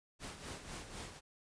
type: noise with tremolo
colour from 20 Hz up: pink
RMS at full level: -45 dBFS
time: 0.19-1.21 s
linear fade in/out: 50 ms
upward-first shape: sine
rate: 4 Hz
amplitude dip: 60%
effects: resampled to 22050 Hz